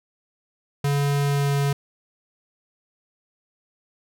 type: tone with pitch glide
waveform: square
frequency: 142.2 to 141.14 Hz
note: C#3 to C#3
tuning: +45 to +32 cents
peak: -20 dBFS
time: 0.84-1.73 s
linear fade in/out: 5 ms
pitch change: -13 cents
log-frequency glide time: 1.24-1.54 s
effects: none